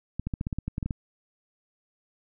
clicks, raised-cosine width 5 ms, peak -17 dBFS, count 12, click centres 0.196 / 0.27 / 0.338 / 0.411 / 0.469 / 0.528 / 0.586 / 0.68 / 0.781 / 0.828 / 0.86 / 0.908 s, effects none

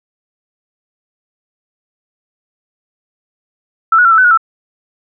sine tone with pitch steps, 1327 / 1459 / 1357 / 1317 / 1509 / 1445 / 1326 Hz, E6 / F#6 / E6 / E6 / F#6 / F#6 / E6, +11 / -25 / +50 / -2 / +34 / -41 / +10 cents, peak -5 dBFS, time 3.92-4.375 s, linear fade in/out 5 ms, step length 65 ms, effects none

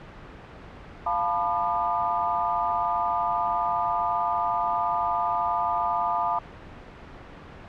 sine chord, B half-diminished seventh, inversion second, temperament equal with one note detuned, 698.5 / 880 / 987.8 / 1204.9 Hz, F5 / A5 / B5 / D6, 0 / 0 / 0 / +44 cents, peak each -28 dBFS, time 1.06-6.39 s, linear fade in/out 5 ms, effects pink hiss -43 dBFS RMS until 7.68 s + low-pass 2000 Hz 12 dB/octave

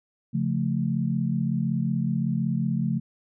sine chord, Db augmented, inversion none, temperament equal, 138.59 / 174.61 / 220 Hz, Db3 / F3 / A3, 0 / 0 / 0 cents, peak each -27 dBFS, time 0.33-3 s, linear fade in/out 20 ms, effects none

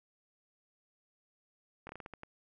slowing click train, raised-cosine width 0.5 ms, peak -30 dBFS, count 8, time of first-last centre 1.87-2.234 s, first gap 22 ms, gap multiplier 1.28, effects none

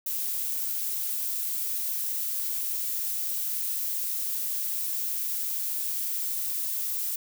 violet noise, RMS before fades -30 dBFS, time 0.06-7.16 s, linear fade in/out 5 ms, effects none

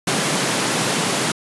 pink high-pass noise, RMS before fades -20 dBFS, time 0.07-1.32 s, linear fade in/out 5 ms, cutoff 130 Hz, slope 48 dB/octave, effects resampled to 24000 Hz

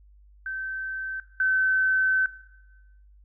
sine tone pair in turn, 1545 / 1530.8 Hz, G6 / G6, -26 / -42 cents, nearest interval unison, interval 16 cents, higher first, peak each -29 / -20 dBFS, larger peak second, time 0.46-1.2 / 1.4-2.26 s, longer second, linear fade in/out 2 ms, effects noise-tail reverb RT60 1.0 s tail -17 dB re dry + added 50 Hz sine -51 dBFS peak until 3.24 s

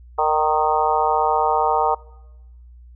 harmonic tone with a mistuned harmonic, 154.7 Hz, D#3, 10 cents flat, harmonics 3 / 4 / 5 / 6 / 7 / 8, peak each -24 / -26 / -20 / -21 / -26 / -25 dBFS, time 0.18-1.95 s, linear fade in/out 10 ms, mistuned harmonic 4, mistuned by -28 cents, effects noise-tail reverb RT60 1.0 s tail -22 dB re dry + added 60 Hz sine -41 dBFS peak until 2.95 s

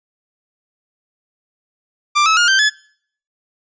sawtooth tone with pitch steps, 1183 / 1297.5 / 1423.2 / 1561 / 1712.1 Hz, D6 / E6 / F6 / G6 / A6, +12 / -28 / +32 / -8 / -48 cents, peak -7 dBFS, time 2.15-2.7 s, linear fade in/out 20 ms, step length 110 ms, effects noise-tail reverb RT60 0.6 s tail -25 dB re dry + resampled to 16000 Hz

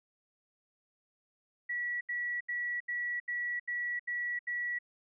sine tone bursts, 1937 Hz, B6, 34 cents flat, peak -32 dBFS, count 8, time 1.69-4.789 s, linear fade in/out 10 ms, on 320 ms, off 77 ms, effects none

